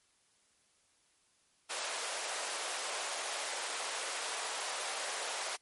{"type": "high-pass noise", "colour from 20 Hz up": "pink", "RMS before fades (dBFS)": -38, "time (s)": [1.69, 5.57], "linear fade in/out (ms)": 20, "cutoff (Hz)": 520, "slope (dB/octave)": 24, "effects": ["white hiss -71 dBFS RMS until 5.61 s", "MP3 48 kbps"]}